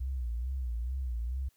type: tone with vibrato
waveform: sine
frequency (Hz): 61.74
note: B1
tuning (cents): 0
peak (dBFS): -31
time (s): 0-1.49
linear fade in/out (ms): 10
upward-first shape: sine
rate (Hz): 2.3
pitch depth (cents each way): 130
effects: white hiss -71 dBFS RMS until 1.56 s

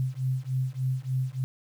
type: beating tone pair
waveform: sine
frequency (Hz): 128.3 / 131.7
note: C3 / C3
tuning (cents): -34 / +12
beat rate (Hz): 3.4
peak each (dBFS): -29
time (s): 0-1.44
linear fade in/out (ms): 0
effects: 9-bit

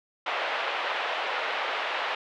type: band-pass noise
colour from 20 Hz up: pink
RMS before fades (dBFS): -30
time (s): 0.26-2.15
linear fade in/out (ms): 5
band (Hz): 560 to 3200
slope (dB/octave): 24
effects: none

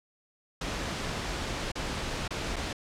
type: noise with dropouts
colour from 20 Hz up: pink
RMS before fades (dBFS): -33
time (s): 0.61-2.73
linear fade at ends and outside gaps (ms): 5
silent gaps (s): 1.718-1.754 / 2.279-2.306 / 2.56-2.564
effects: low-pass 6000 Hz 12 dB/octave

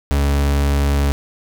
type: tone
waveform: 40% pulse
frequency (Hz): 70.7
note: C#2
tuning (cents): +35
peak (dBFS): -13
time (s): 0.11-1.12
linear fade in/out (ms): 0
effects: none

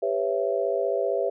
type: chord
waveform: sine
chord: C# half-diminished seventh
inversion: second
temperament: just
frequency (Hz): 399.1 / 498.9 / 554.4 / 665.2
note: G4 / B4 / C#5 / E5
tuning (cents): +31 / +17 / 0 / +16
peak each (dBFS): -28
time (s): 0.02-1.3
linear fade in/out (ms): 10
effects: none

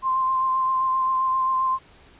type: tone with vibrato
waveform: sine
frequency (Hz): 1046.5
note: C6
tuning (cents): 0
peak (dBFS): -19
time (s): 0.02-1.79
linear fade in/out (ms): 50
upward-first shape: sine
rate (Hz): 7.6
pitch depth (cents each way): 16
effects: pink hiss -52 dBFS RMS until 2.19 s + resampled to 8000 Hz

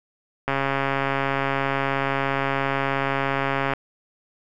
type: click train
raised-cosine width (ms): 0.5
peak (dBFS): -8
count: 447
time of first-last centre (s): 0.48-3.735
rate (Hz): 137
effects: none

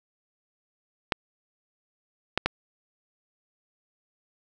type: clicks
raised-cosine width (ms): 0.3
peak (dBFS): -6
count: 3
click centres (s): 1.122 / 2.376 / 2.46
effects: none

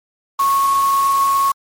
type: tone in noise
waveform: sine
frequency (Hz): 1100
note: C#6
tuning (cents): -14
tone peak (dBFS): -12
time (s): 0.39-1.52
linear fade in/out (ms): 5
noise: white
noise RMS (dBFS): -29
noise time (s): 0.39-1.52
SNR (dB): +14
effects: MP3 64 kbps

